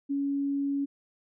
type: tone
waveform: sine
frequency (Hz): 280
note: C#4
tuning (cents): +18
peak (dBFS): -26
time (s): 0.09-0.86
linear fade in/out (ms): 20
effects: none